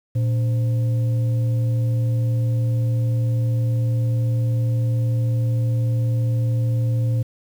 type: tone with frequency modulation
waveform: sine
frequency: 116.54 Hz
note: A#2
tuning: in tune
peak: -17 dBFS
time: 0.15-7.23 s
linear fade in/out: 10 ms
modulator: 402 Hz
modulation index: 0.24
effects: 8-bit